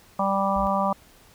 harmonic tone, 196 Hz, G3, in tune, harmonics 1 / 3 / 4 / 5 / 6, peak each -27 / -27 / -27 / -27 / -27 dBFS, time 0.19-0.93 s, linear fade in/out 5 ms
triangle tone, 56.9 Hz, A#1, 41 cents flat, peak -30 dBFS, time 0.56-0.67 s, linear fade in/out 0 ms
effects pink hiss -54 dBFS RMS until 1.34 s

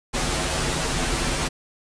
pink noise with comb filter, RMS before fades -24 dBFS, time 0.13-1.49 s, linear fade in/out 20 ms, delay 10 ms, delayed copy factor -0.85, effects resampled to 22050 Hz

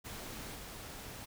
pink noise with level steps, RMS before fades -45 / -47 dBFS, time 0.04-1.26 s, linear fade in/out 20 ms, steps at 0.55 s, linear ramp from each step 5 ms, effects none

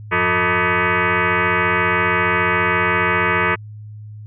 sine tone with frequency modulation, 360.3 Hz, F#4, 46 cents flat, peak -14 dBFS, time 0.11-3.56 s, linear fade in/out 20 ms, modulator 269 Hz, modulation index 7.6, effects added 106 Hz sine -32 dBFS peak until 4.26 s

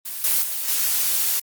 blue noise with level steps, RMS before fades -30 / -19 / -26 / -21 dBFS, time 0.05-1.4 s, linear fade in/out 10 ms, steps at 0.24 / 0.42 / 0.68 s, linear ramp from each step 2 ms, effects Opus 24 kbps

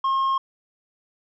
sine tone with tanh clipping, 1074 Hz, C6, 45 cents sharp, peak -20 dBFS, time 0.04-0.38 s, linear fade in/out 5 ms, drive 4 dB, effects none

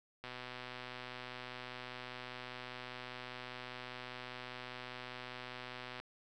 click train, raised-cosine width 0.3 ms, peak -29 dBFS, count 721, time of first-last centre 0.24-6 s, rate 125 Hz, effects none

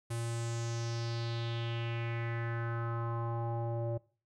square tone with low-pass filter sweep, 116.54 Hz, A#2, in tune, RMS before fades -36 dBFS, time 0.1-3.98 s, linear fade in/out 10 ms, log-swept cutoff 10000 to 590 Hz, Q 3.6, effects noise-tail reverb RT60 0.4 s tail -21 dB re dry

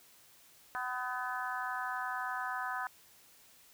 harmonic tone with a mistuned harmonic, 251.7 Hz, B3, 33 cents sharp, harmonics 3 / 4 / 5 / 6 / 7, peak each -41 / -40 / -41 / -40 / -44 dBFS, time 0.75-2.87 s, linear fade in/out 0 ms, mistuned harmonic 7, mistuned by -35 cents, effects white hiss -61 dBFS RMS until 3.73 s

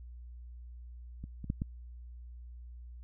clicks, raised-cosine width 5 ms, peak -30 / -29 / -19 / -21 dBFS, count 4, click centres 1.24 / 1.443 / 1.501 / 1.619 s, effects added 60 Hz sine -45 dBFS peak until 3.03 s

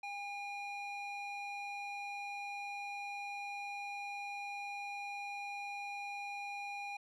square tone with band-pass filter, 809 Hz, G#5, 46 cents flat, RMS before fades -43 dBFS, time 0.03-6.97 s, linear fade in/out 5 ms, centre 1800 Hz, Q 4.1, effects none

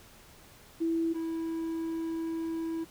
sine / triangle tone pair in turn, 329.6 / 327.3 Hz, E4 / E4, 0 / -12 cents, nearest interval unison, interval 12 cents, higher first, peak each -26 / -29 dBFS, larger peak first, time 0.8-1.14 / 1.14-2.85 s, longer second, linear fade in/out 20 ms, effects pink hiss -55 dBFS RMS until 2.9 s

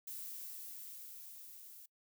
violet noise with level ramp, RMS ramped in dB -45 to -55 dBFS, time 0.07-1.86 s, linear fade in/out 5 ms, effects noise-tail reverb RT60 0.1 s tail -23 dB re dry

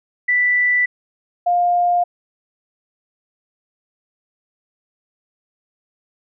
sine tone pair in turn, 1975.5 / 705.3 Hz, B6 / F5, 0 / +17 cents, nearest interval octave + tritone, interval 1783 cents, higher first, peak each -13 dBFS, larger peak neither, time 0.28-0.86 / 1.46-2.04 s, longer neither, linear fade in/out 10 ms, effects none

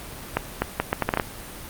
accelerating click train, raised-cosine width 0.5 ms, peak -5 dBFS, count 9, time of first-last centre 0.37-1.198 s, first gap 250 ms, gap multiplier 0.72, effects pink hiss -38 dBFS RMS until 1.69 s + Opus 32 kbps

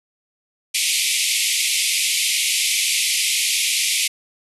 pink band-pass noise, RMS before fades -20 dBFS, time 0.74-4.08 s, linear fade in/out 10 ms, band 2100 to 12000 Hz, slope 96 dB/octave, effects none

